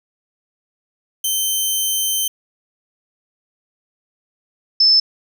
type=tone pair in turn; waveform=10% pulse / sine; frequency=3100 / 5261 Hz; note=G7 / E8; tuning=-20 / -4 cents; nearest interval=major sixth; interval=916 cents; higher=second; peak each=-9 dBFS; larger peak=neither; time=1.24-2.28 / 4.8-5 s; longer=first; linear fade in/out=5 ms; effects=none